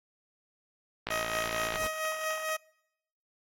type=click train; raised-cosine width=0.3 ms; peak=-16 dBFS; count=40; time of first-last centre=1.07-1.758 s; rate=56.7 Hz
type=tone with tremolo; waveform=15% pulse; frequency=630 Hz; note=D#5; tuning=21 cents sharp; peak=-23 dBFS; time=1.1-2.57 s; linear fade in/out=10 ms; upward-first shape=sine; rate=4.4 Hz; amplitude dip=50%
type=noise with exponential growth; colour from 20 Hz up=pink; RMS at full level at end=-36 dBFS; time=1.52-1.87 s; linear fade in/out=0 ms; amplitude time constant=74 ms
effects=noise-tail reverb RT60 0.8 s tail -24 dB re dry + AAC 64 kbps